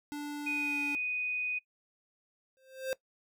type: tone with pitch glide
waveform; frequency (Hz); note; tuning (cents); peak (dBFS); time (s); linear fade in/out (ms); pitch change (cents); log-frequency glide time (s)
square; 292.6 to 288.2; D4 to D4; -6 to -33; -37; 0.12-0.95; 0; -27; 0.56-0.79
type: tone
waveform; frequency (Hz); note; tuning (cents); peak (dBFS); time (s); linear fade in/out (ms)
sine; 2489; D#7; 0; -31; 0.46-1.59; 10
type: tone with exponential growth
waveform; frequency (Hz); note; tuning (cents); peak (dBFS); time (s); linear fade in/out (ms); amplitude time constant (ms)
square; 526; C5; +9; -29; 2.57-2.93; 0; 77
effects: noise-tail reverb RT60 0.1 s tail -20 dB re dry